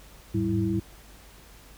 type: tone cluster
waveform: sine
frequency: 82.7 / 102.7 / 106.8 / 192 / 328.9 Hz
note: E2 / G#2 / G#2 / G3 / E4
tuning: +6 / -19 / +49 / -36 / -4 cents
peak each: -36 / -36 / -28 / -28 / -27 dBFS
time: 0.34-0.8 s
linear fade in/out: 10 ms
effects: added 50 Hz sine -51 dBFS peak until 1.77 s + pink hiss -52 dBFS RMS until 1.77 s

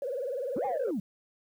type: tone with vibrato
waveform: sine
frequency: 522 Hz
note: C5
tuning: 4 cents flat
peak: -30 dBFS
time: 0.02-0.91 s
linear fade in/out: 2 ms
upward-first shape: triangle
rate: 20 Hz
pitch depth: 200 cents each way
type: linear two-way sweep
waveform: sine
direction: up then down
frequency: 171.9 to 844 to 171.9 Hz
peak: -28 dBFS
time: 0.56-1 s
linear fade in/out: 5 ms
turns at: 0.65 s
effects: tanh soft clip ceiling -24 dBFS + 10-bit

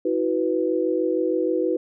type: chord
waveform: sine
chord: E suspended second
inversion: none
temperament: equal with one note detuned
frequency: 323.6 / 370 / 493.9 Hz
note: E4 / F#4 / B4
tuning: -32 / 0 / 0 cents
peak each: -24 dBFS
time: 0.05-1.77 s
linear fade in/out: 5 ms
effects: none

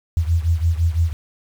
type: beating tone pair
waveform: sine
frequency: 81.4 / 87.3 Hz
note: E2 / F2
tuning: -21 / 0 cents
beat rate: 5.9 Hz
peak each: -17 / -20 dBFS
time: 0.17-1.13 s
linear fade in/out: 0 ms
effects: 7-bit

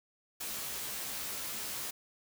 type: noise with comb filter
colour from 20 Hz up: white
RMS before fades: -39 dBFS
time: 0.4-1.91 s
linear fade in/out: 10 ms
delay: 15 ms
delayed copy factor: +0.9
effects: none

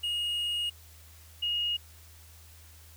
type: tone pair in turn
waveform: triangle / sine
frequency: 2868 / 2868 Hz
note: F7 / F7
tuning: +45 / +45 cents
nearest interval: unison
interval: 0 cents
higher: neither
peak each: -27 dBFS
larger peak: neither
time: 0.03-0.7 / 1.42-1.77 s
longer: first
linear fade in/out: 10 ms
effects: added 80 Hz sine -52 dBFS peak until 2.96 s + white hiss -56 dBFS RMS until 2.96 s

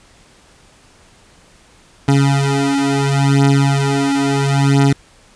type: beating tone pair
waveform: 25% pulse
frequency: 138.59 / 139.32 Hz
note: C#3 / C#3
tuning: 0 / +9 cents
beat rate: 0.73 Hz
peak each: -11 dBFS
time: 2.08-4.93 s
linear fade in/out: 5 ms
effects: pink hiss -48 dBFS RMS until 5.35 s + resampled to 22050 Hz

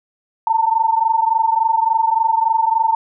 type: tone pair together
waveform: sine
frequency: 891 / 914.5 Hz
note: A5 / A#5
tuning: +22 / -33 cents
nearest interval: unison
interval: 45 cents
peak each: -15 / -17 dBFS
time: 0.47-2.95 s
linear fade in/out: 2 ms
effects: none

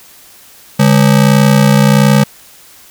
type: ring-modulated tone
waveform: square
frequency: 174.61 Hz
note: F3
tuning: in tune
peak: -3 dBFS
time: 0.79-2.24 s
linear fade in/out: 10 ms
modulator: 30.7 Hz
effects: white hiss -40 dBFS RMS until 2.9 s

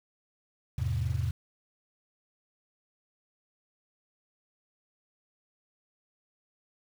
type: chord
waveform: sine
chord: E augmented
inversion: none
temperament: equal with one note detuned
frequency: 82.41 / 103.83 / 128.05 Hz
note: E2 / G#2 / B#2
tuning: 0 / 0 / -37 cents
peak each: -31 dBFS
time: 0.78-1.31 s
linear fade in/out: 5 ms
effects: tanh soft clip ceiling -19 dBFS + 8-bit

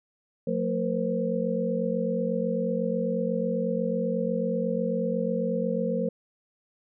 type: tone cluster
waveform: sine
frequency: 179.6 / 225.6 / 474.9 / 523 Hz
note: F3 / A3 / A#4 / C5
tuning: +49 / +44 / +32 / -1 cents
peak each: -30 dBFS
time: 0.47-6.09 s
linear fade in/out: 5 ms
effects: none

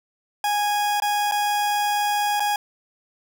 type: tone with dropouts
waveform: 40% pulse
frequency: 827 Hz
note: G#5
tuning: 8 cents flat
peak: -19 dBFS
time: 0.44-2.56 s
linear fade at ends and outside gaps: 2 ms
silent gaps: 1.001-1.021 / 1.313-1.32 / 2.397-2.403 s
effects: none

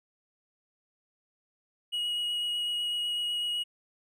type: tone with vibrato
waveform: triangle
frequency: 2900 Hz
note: F#7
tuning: 35 cents flat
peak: -27 dBFS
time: 1.92-3.64 s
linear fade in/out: 20 ms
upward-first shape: sine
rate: 8 Hz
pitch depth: 8 cents each way
effects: none

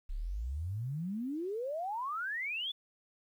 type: exponential sweep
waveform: sine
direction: up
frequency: 31.71 to 3520 Hz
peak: -34 dBFS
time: 0.09-2.72 s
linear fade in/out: 10 ms
effects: 11-bit

